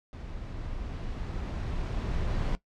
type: noise with level ramp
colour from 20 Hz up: brown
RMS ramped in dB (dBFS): -40 to -28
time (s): 0.13-2.55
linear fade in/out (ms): 0
effects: noise-tail reverb RT60 0.1 s tail -17 dB re dry + low-pass 5000 Hz 12 dB/octave